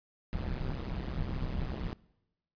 brown noise with amplitude modulation, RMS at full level -31 dBFS, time 0.33-1.93 s, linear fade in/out 0 ms, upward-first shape sine, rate 129 Hz, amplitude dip 95%, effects noise-tail reverb RT60 0.9 s tail -22 dB re dry + resampled to 11025 Hz

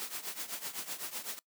white noise with tremolo, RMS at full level -37 dBFS, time 0-1.39 s, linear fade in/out 0 ms, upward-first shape triangle, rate 7.9 Hz, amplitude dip 85%, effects noise-tail reverb RT60 0.1 s tail -22 dB re dry + high-pass 200 Hz 12 dB/octave

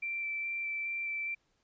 sine tone with vibrato, 2342 Hz, D7, 5 cents flat, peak -33 dBFS, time 0.02-1.35 s, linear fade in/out 10 ms, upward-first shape square, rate 2.4 Hz, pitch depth 8 cents each way, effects pink hiss -75 dBFS RMS until 1.63 s + resampled to 16000 Hz

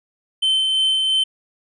triangle tone with tremolo, 3083 Hz, G7, 29 cents flat, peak -13 dBFS, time 0.42-1.24 s, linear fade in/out 10 ms, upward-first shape sine, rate 2.9 Hz, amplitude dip 25%, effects resampled to 24000 Hz

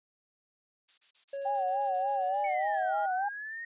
violet noise bursts, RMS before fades -47 dBFS, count 15, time 0.88-2.827 s, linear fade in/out 10 ms, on 99 ms, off 33 ms
triangle tone with pitch glide, 554.4 to 636.8 Hz, C#5 to D#5, 0 to +40 cents, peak -32 dBFS, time 1.33-3.06 s, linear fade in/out 5 ms, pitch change +240 cents, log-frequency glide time 2.18-2.75 s
sine tone with vibrato, 777 Hz, G5, 16 cents flat, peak -28 dBFS, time 1.45-3.29 s, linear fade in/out 10 ms, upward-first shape sine, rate 3.4 Hz, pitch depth 100 cents each way
sine linear two-way sweep, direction down then up, 2266 to 1371 to 1876 Hz, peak -37 dBFS, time 2.44-3.65 s, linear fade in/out 5 ms, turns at 2.96 s
effects resampled to 8000 Hz

